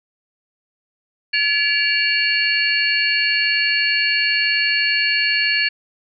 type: tone cluster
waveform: sine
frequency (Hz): 1709 / 2316 / 2790 / 4401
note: G#6 / D7 / F7 / C#8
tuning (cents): +49 / -25 / -2 / -13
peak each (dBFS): -21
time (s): 1.33-5.69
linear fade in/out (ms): 10
effects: none